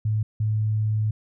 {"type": "tone pair in turn", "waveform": "sine", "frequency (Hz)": [107.8, 107.8], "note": ["A2", "A2"], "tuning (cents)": [-35, -35], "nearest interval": "unison", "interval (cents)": 0, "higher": "neither", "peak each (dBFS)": -20, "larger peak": "neither", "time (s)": [[0.05, 0.23], [0.4, 1.11]], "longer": "second", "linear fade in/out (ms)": 5, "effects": []}